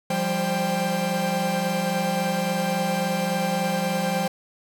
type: tone cluster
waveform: 45% pulse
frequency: 172.8 / 196.4 / 528 / 787 Hz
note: F3 / G3 / C5 / G5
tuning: -18 / +4 / +16 / +7 cents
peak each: -28 dBFS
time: 0.1-4.28 s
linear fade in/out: 5 ms
effects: none